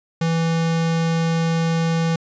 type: tone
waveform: square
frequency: 164.81 Hz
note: E3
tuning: in tune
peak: -18 dBFS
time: 0.21-2.16 s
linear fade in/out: 5 ms
effects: resampled to 16000 Hz